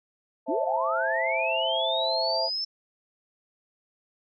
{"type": "chord", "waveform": "sine", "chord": "A minor", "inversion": "first", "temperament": "just", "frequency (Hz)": [528, 660, 880], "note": ["C5", "E5", "A5"], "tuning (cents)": [16, 2, 0], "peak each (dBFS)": [-31, -28, -31], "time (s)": [0.46, 2.5], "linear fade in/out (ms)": 50}
{"type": "linear sweep", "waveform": "sine", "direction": "up", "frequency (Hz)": [246.9, 5340], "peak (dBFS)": -27, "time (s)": [0.48, 2.65], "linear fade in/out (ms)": 10}
{"effects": []}